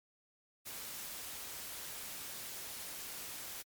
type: noise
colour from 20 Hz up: white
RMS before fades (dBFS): -45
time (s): 0.65-3.63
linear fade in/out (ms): 20
effects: MP3 96 kbps